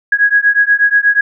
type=beating tone pair; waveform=sine; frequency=1653 / 1661.3 Hz; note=G#6 / G#6; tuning=-9 / 0 cents; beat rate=8.3 Hz; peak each=-11 dBFS; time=0.12-1.21 s; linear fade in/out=5 ms; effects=none